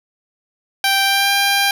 10% pulse tone with pitch glide, 784 to 796.8 Hz, G5 to G5, 0 to +28 cents, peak -5 dBFS, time 0.84-1.71 s, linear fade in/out 2 ms, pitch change +28 cents, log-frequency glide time 1.04-1.31 s, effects none

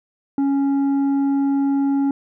sine tone with tanh clipping, 277.2 Hz, C#4, in tune, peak -17 dBFS, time 0.38-2.11 s, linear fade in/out 2 ms, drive 6 dB, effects none

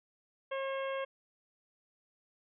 harmonic tone, 540 Hz, C#5, 45 cents flat, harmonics 1 / 2 / 3 / 4 / 5 / 6, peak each -35 / -41 / -45 / -47 / -49 / -51 dBFS, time 0.51-1.05 s, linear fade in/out 10 ms, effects none

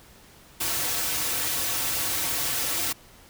white noise with comb filter, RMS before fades -27 dBFS, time 0.6-2.93 s, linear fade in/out 10 ms, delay 4.9 ms, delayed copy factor -0.7, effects pink hiss -52 dBFS RMS until 3.29 s

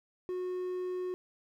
triangle tone, 364.8 Hz, F#4, 24 cents flat, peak -31 dBFS, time 0.29-1.14 s, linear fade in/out 0 ms, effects 11-bit

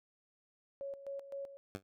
sine tone with tremolo, 554.4 Hz, C#5, in tune, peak -39 dBFS, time 0.81-1.57 s, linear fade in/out 0 ms, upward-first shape square, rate 3.9 Hz, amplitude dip 70%
10% pulse tone with exponential decay, 97 Hz, G2, 18 cents flat, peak -29 dBFS, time 1.75-1.83 s, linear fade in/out 0 ms, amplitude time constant 16 ms
effects none

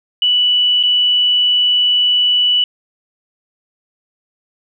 sine tone with dropouts, 2960 Hz, F#7, in tune, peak -10 dBFS, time 0.22-2.64 s, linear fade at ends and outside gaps 2 ms, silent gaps 0.829-0.835 s, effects none

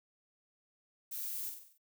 violet noise with echo, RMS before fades -41 dBFS, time 1.11-1.5 s, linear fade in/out 10 ms, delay 47 ms, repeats 6, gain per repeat -5 dB, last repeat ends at 1.782 s, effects none

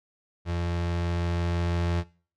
35% pulse tone with level ramp, 86 Hz, F2, 26 cents flat, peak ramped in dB -25 to -22 dBFS, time 0.45-2.04 s, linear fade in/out 50 ms, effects noise-tail reverb RT60 0.4 s tail -19 dB re dry + low-pass 5000 Hz 12 dB/octave

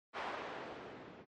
violet noise with low-pass filter sweep, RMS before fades -45 dBFS, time 0.13-1.26 s, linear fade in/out 50 ms, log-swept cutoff 840 to 250 Hz, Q 0.84, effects low-pass 3000 Hz 12 dB/octave + MP3 48 kbps

